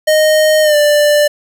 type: tone with pitch glide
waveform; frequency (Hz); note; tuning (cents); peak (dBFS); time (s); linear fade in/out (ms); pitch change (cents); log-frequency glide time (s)
square; 619 to 591; D#5 to D5; -9 to +11; -8; 0.07-1.28; 10; -80; 0.62-0.76
effects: 8-bit